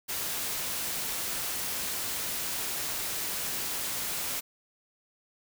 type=noise; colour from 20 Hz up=white; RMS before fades=-33 dBFS; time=0.08-4.41 s; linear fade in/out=20 ms; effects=none